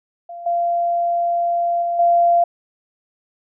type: tone with level steps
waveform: sine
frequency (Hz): 690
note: F5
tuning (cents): -21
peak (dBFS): -30 / -16 / -18 / -11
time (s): 0.29-2.44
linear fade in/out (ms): 5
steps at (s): 0.46 / 1.82 / 1.99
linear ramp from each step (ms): 5
effects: none